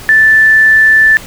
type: tone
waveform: sine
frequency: 1760 Hz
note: A6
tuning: in tune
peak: -3 dBFS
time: 0.09-1.17 s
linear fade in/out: 0 ms
effects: pink hiss -30 dBFS RMS until 1.26 s